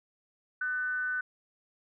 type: tone with frequency modulation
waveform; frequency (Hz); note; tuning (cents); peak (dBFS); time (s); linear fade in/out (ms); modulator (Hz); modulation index
sine; 1500; F#6; +23; -29; 0.61-1.21; 5; 275; 0.29
effects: none